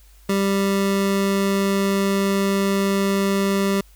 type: tone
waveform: 25% pulse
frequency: 196.8 Hz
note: G3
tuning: 7 cents sharp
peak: -14 dBFS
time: 0.29-3.81 s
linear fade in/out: 5 ms
effects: added 50 Hz sine -47 dBFS peak until 3.95 s + white hiss -56 dBFS RMS until 3.95 s